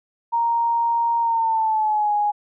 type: tone with pitch glide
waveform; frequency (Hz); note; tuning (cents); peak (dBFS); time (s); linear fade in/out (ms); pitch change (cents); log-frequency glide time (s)
sine; 932.3 to 830.6; A#5 to G#5; 0 to 0; -17; 0.32-2.32; 20; -200; 1.2-2.13
effects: none